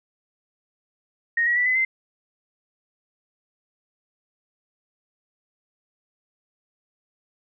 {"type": "tone with pitch steps", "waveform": "sine", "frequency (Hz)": [1864.7, 1914.9, 1966.5, 2019, 2074], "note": ["A#6", "A#6", "B6", "B6", "C7"], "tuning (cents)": [0, 46, -8, 38, -16], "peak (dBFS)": -18, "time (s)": [1.37, 1.85], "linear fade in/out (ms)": 5, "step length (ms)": 96, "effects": []}